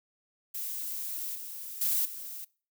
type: noise with level steps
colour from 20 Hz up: violet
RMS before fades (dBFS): -36 / -41 / -28 / -41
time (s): 0.54-2.45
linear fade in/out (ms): 10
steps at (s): 1.35 / 1.81 / 2.05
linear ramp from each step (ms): 5
effects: noise-tail reverb RT60 0.4 s tail -23 dB re dry